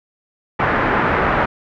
white low-pass noise, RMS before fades -17 dBFS, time 0.59-1.46 s, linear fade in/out 10 ms, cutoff 1700 Hz, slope 24 dB/octave, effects none

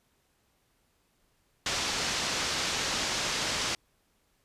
white low-pass noise, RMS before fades -31 dBFS, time 1.66-3.75 s, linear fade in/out 2 ms, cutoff 6300 Hz, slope 24 dB/octave, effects pink hiss -71 dBFS RMS until 4.44 s + resampled to 32000 Hz

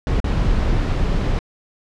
brown noise with dropouts, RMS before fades -18 dBFS, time 0.07-1.39 s, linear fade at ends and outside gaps 1 ms, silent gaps 0.202-0.243 s, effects low-pass 5000 Hz 12 dB/octave

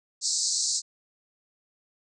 white band-pass noise, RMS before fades -27 dBFS, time 0.21-0.82 s, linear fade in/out 50 ms, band 4100 to 8200 Hz, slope 96 dB/octave, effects none

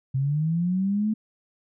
sine linear sweep, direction up, 130 to 220 Hz, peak -21 dBFS, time 0.14-1.14 s, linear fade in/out 10 ms, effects none

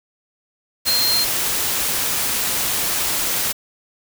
sine tone in noise, 4186 Hz, C8, in tune, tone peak -17 dBFS, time 0.86-1.25 s, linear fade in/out 20 ms, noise white, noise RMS -21 dBFS, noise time 0.85-3.53 s, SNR +1 dB, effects none

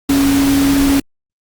sine tone in noise, 277.2 Hz, C#4, in tune, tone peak -10 dBFS, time 0.09-1 s, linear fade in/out 5 ms, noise pink, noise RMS -20 dBFS, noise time 0.09-1 s, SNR +7 dB, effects Opus 48 kbps

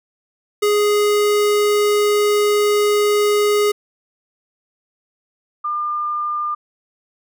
square / sine tone pair in turn, 415.3 / 1202.1 Hz, G#4 / D6, 0 / +40 cents, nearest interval octave + tritone, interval 1840 cents, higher second, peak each -14 / -19 dBFS, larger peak first, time 0.62-3.72 / 5.64-6.55 s, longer first, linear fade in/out 10 ms, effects none

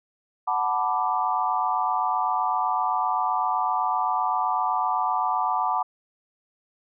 sine chord, B minor seventh, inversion second, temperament equal, 740 / 880 / 987.8 / 1174.7 Hz, F#5 / A5 / B5 / D6, 0 / 0 / 0 / 0 cents, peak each -27 / -27 / -27 / -27 dBFS, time 0.47-5.83 s, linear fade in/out 10 ms, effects none

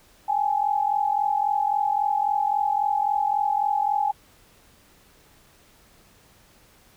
sine tone pair together, 806.3 / 850 Hz, G5 / G#5, +49 / +40 cents, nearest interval minor second, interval 91 cents, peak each -23 dBFS, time 0.28-4.12 s, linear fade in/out 10 ms, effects pink hiss -56 dBFS RMS until 6.96 s

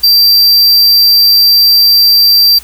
square tone, 4699 Hz, D8, in tune, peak -4 dBFS, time 0.03-2.59 s, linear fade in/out 10 ms, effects added 60 Hz sine -36 dBFS peak until 2.63 s + white hiss -34 dBFS RMS until 2.63 s

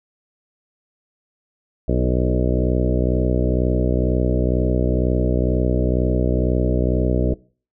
harmonic tone with a mistuned harmonic, 62.1 Hz, B1, 10 cents sharp, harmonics 1 / 2 / 3 / 4 / 5 / 6 / 7 / 8 / 9 / 10, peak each -20 / -23 / -25 / -26 / -27 / -28 / -28 / -29 / -30 / -30 dBFS, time 1.88-7.34 s, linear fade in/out 5 ms, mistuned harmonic 6, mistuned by -16 cents, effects noise-tail reverb RT60 0.4 s tail -22 dB re dry

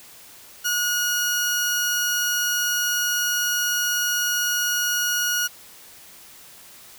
sawtooth tone pair together, 1444 / 2888 Hz, F#6 / F#7, -43 / -43 cents, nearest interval octave, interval 1200 cents, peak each -19 dBFS, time 0.64-5.48 s, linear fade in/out 20 ms, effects white hiss -46 dBFS RMS until 6.98 s

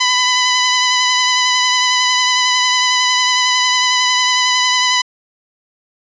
10% pulse tone with vibrato, 1000 Hz, B5, 21 cents sharp, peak -3 dBFS, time 0-5.02 s, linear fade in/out 10 ms, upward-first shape sine, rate 11 Hz, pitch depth 18 cents each way, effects resampled to 16000 Hz

